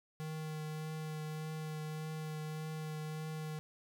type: tone with vibrato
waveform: square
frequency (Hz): 155.56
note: D#3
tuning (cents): 0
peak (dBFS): -40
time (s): 0.2-3.59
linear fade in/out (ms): 0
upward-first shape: triangle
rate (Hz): 1.7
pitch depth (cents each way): 16
effects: none